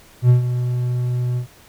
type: tone with ADSR envelope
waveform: triangle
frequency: 123.47 Hz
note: B2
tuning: in tune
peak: -5 dBFS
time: 0.22-1.47 s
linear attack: 74 ms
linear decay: 120 ms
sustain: -11 dB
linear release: 97 ms
effects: pink hiss -48 dBFS RMS until 1.68 s